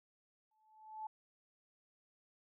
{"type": "tone with exponential growth", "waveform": "sine", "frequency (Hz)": 868, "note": "A5", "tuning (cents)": -24, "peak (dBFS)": -39, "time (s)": [0.51, 1.07], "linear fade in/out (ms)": 5, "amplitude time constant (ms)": 120, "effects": []}